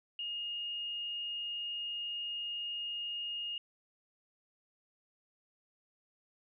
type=tone; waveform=sine; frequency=2849 Hz; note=F7; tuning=34 cents sharp; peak=-36 dBFS; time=0.19-3.58 s; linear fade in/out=2 ms; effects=none